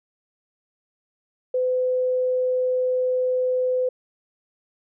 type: tone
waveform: sine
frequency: 507 Hz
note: B4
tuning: 45 cents sharp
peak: -19 dBFS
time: 1.54-3.89 s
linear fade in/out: 5 ms
effects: none